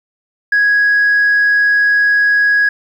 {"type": "tone", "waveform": "sine", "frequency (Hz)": 1661.2, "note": "G#6", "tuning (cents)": 0, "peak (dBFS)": -7, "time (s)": [0.52, 2.69], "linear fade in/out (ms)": 5, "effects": ["tanh soft clip ceiling -6 dBFS", "8-bit"]}